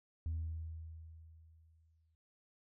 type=tone with exponential decay; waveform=sine; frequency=80.7 Hz; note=E2; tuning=36 cents flat; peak=-33 dBFS; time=0.26-2.15 s; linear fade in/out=0 ms; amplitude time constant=410 ms; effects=noise-tail reverb RT60 0.9 s tail -22 dB re dry + tanh soft clip ceiling -33 dBFS